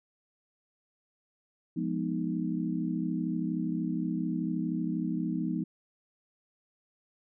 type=chord; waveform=sine; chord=F half-diminished seventh; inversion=none; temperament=equal; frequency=174.61 / 207.7 / 246.9 / 311.1 Hz; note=F3 / Ab3 / Cb4 / Eb4; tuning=0 / 0 / 0 / 0 cents; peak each=-33 / -36 / -34 / -34 dBFS; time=1.76-5.64 s; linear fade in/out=10 ms; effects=none